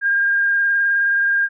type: tone with vibrato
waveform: sine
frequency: 1609 Hz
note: G6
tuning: 45 cents sharp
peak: -14 dBFS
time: 0.01-1.49 s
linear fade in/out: 50 ms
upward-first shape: sine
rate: 19 Hz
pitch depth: 14 cents each way
effects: none